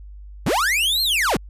45% pulse linear two-way sweep, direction up then down, 82.41 to 4304 to 82.41 Hz, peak -17 dBFS, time 0.46-1.37 s, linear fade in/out 5 ms, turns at 1.02 s, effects added 50 Hz sine -36 dBFS peak until 1.49 s + resampled to 32000 Hz

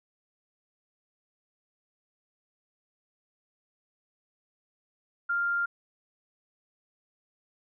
sine tone, 1396.9 Hz, F6, in tune, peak -25 dBFS, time 5.29-5.66 s, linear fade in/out 10 ms, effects none

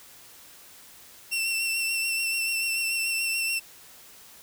sawtooth tone with vibrato, 2700 Hz, E7, 41 cents sharp, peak -22 dBFS, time 1.31-3.6 s, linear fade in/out 20 ms, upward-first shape sine, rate 6.9 Hz, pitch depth 24 cents each way, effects white hiss -50 dBFS RMS until 4.42 s

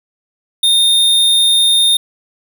square tone, 3655 Hz, A#7, 35 cents flat, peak -9 dBFS, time 0.63-1.97 s, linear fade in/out 5 ms, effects none

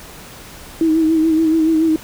sine tone with vibrato, 320 Hz, D#4, 49 cents sharp, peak -11 dBFS, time 0.81-1.96 s, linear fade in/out 2 ms, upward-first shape sine, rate 7 Hz, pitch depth 41 cents each way, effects pink hiss -37 dBFS RMS until 2.03 s

